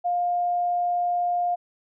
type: tone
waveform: sine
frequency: 706 Hz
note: F5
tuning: 19 cents sharp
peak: -21 dBFS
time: 0.04-1.56 s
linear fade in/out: 20 ms
effects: none